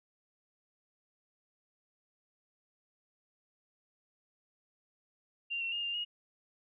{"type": "tone with pitch steps", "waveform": "sine", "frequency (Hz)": [2779, 2721, 2832, 2795, 2873], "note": ["F7", "F7", "F7", "F7", "F7"], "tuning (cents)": [-9, -46, 23, 1, 48], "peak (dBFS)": -33, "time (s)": [5.5, 6.05], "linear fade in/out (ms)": 20, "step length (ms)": 110, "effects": []}